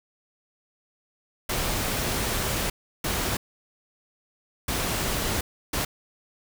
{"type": "noise bursts at uneven times", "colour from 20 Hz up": "pink", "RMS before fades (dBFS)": -27, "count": 4, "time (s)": [[1.49, 2.7], [3.04, 3.37], [4.68, 5.41], [5.73, 5.85]], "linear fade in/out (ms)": 5, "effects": []}